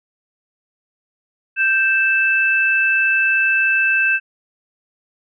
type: tone pair together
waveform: sine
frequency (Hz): 1566.6 / 2637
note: G6 / E7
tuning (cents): -2 / 0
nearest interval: major sixth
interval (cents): 902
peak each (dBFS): -16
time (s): 1.56-4.2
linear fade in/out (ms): 50
effects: none